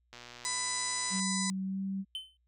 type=click train; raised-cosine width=0.2 ms; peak=-30 dBFS; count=130; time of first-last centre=0.13-1.196 s; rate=121 Hz
type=harmonic tone; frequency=999 Hz; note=B5; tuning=20 cents sharp; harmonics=1 / 2 / 4 / 5 / 6 / 7 / 8 / 9; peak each=-40 / -40 / -40 / -40 / -40 / -40 / -40 / -40 dBFS; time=0.45-1.5 s; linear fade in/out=0 ms
type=tone with pitch glide; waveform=sine; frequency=190.4 to 193.73 Hz; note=F#3 to G3; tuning=+50 to -20 cents; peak=-32 dBFS; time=1.1-2.05 s; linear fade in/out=50 ms; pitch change=+30 cents; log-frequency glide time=1.64-1.81 s
type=tone with exponential decay; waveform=triangle; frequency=3064 Hz; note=G7; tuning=40 cents flat; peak=-31 dBFS; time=2.15-2.37 s; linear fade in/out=1 ms; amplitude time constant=47 ms
effects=added 60 Hz sine -70 dBFS peak until 2.47 s